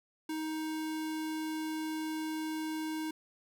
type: tone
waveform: square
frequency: 313.9 Hz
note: D#4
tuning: 15 cents sharp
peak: -35 dBFS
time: 0.29-3.11 s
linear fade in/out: 5 ms
effects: none